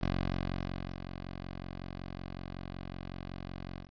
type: tone with ADSR envelope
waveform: 10% pulse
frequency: 45.37 Hz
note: F#1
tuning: 33 cents flat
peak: -21 dBFS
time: 0.01-3.9 s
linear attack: 14 ms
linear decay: 950 ms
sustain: -11 dB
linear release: 130 ms
effects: resampled to 11025 Hz + 10-bit